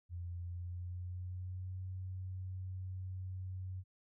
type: tone with pitch glide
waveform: sine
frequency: 87.31 to 93.04 Hz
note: F2 to F#2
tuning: 0 to +10 cents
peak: -40 dBFS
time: 0.09-3.84 s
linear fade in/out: 50 ms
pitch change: +110 cents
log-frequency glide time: 0.41-1.81 s
effects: none